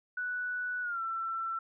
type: tone with pitch glide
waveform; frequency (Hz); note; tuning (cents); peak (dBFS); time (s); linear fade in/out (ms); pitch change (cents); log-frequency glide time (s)
sine; 1480 to 1341.6; F#6 to E6; 0 to +30; -32; 0.17-1.59; 5; -170; 0.82-1.01
effects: none